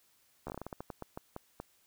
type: slowing click train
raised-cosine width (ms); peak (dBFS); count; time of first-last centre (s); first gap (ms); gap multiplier
1; -26; 15; 0.47-1.6; 13; 1.25
effects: white hiss -69 dBFS RMS until 1.86 s